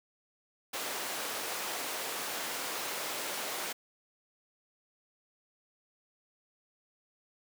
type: high-pass noise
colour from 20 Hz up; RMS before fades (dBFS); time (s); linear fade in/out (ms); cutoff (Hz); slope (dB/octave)
pink; -37; 0.73-3.73; 10; 480; 12
effects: none